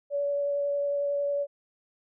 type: tone with vibrato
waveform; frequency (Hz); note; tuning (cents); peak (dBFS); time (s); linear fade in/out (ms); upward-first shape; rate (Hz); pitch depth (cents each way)
sine; 570; C#5; +48; -25; 0.1-1.47; 50; sine; 11; 9
effects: none